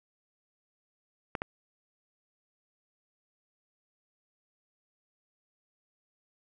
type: clicks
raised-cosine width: 0.5 ms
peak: -17 dBFS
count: 2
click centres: 1.352 / 1.419 s
effects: none